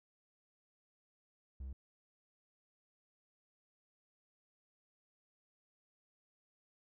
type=tone; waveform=triangle; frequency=66 Hz; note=C2; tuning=16 cents sharp; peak=-40 dBFS; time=1.6-1.73 s; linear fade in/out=5 ms; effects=none